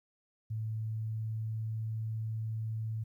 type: tone with pitch glide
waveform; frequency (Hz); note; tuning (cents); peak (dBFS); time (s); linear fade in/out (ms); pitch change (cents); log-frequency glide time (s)
sine; 110 to 110.7; A2 to A2; 0 to +11; -33; 0.5-3.04; 10; +11; 0.7-1.89
effects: 12-bit